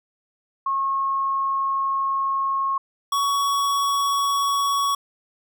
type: tone pair in turn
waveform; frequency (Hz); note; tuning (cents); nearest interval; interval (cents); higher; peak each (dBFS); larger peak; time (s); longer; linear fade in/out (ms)
sine / square; 1087 / 1120.8; C#6 / C#6; -34 / +19; minor second; 53; second; -20; neither; 0.66-2.78 / 3.12-4.95; first; 5
effects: none